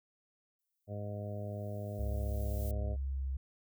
violet noise with exponential growth, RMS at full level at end -48 dBFS, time 0.59-2.71 s, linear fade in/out 1 ms, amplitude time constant 460 ms
harmonic tone, 102.9 Hz, G#2, 16 cents flat, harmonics 1 / 2 / 3 / 4 / 5 / 6 / 7, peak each -39 / -46 / -53 / -50 / -49 / -45 / -55 dBFS, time 0.87-2.97 s, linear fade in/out 50 ms
sine tone with vibrato, 67.2 Hz, C2, 47 cents sharp, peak -33 dBFS, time 1.99-3.37 s, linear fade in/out 5 ms, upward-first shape triangle, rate 1.3 Hz, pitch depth 20 cents each way
effects none

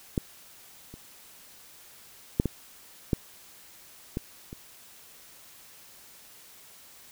clicks, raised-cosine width 3 ms, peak -12 / -30 / -8 / -13 / -10 / -16 / -26 dBFS, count 7, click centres 0.178 / 0.94 / 2.399 / 2.457 / 3.132 / 4.171 / 4.529 s, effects white hiss -52 dBFS RMS until 7.11 s

